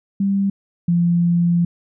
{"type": "tone pair in turn", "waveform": "sine", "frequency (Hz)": [197.2, 172.32], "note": ["G3", "F3"], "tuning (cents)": [11, -23], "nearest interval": "major second", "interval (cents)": 234, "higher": "first", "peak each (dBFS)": [-15, -13], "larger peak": "second", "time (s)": [[0.2, 0.5], [0.88, 1.65]], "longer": "second", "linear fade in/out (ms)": 5, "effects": []}